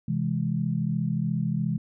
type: chord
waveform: sine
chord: C augmented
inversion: none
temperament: equal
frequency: 130.81 / 164.81 / 207.7 Hz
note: C3 / E3 / G#3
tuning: 0 / 0 / 0 cents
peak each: -29 / -27 / -29 dBFS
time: 0.08-1.78 s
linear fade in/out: 5 ms
effects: none